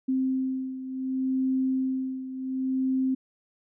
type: beating tone pair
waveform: sine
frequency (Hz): 261.6 / 262.28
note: C4 / C4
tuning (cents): 0 / +4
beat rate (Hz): 0.68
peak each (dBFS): -26 / -31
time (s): 0.08-3.15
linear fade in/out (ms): 10
effects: none